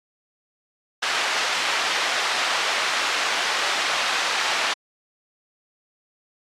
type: band-pass noise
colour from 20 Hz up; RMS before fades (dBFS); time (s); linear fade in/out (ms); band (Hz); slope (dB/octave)
pink; -24; 1.02-4.74; 10; 1000 to 4600; 12
effects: low-pass 10000 Hz 12 dB/octave + AAC 64 kbps